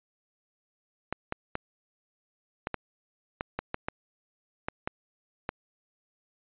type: clicks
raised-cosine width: 0.5 ms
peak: -15 dBFS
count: 12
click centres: 1.126 / 1.324 / 1.554 / 2.671 / 2.743 / 3.409 / 3.59 / 3.744 / 3.885 / 4.685 / 4.875 / 5.491 s
effects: resampled to 8000 Hz